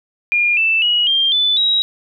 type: tone with pitch steps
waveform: sine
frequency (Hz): 2416 / 2650 / 2907 / 3188 / 3497 / 3835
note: D7 / E7 / F#7 / G7 / A7 / A#7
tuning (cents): +48 / +9 / -31 / +28 / -11 / +48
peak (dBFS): -12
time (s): 0.32-1.82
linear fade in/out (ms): 0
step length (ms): 250
effects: none